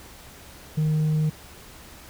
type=tone with tanh clipping; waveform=triangle; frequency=154.6 Hz; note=D#3; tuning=11 cents flat; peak=-20 dBFS; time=0.77-1.3 s; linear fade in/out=10 ms; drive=7 dB; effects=added 69 Hz sine -52 dBFS peak until 2.09 s + pink hiss -46 dBFS RMS until 2.09 s